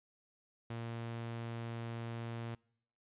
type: tone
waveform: sawtooth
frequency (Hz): 116.1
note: A#2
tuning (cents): -7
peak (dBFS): -36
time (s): 0.7-2.55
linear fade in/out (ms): 5
effects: noise-tail reverb RT60 0.7 s tail -26 dB re dry + resampled to 8000 Hz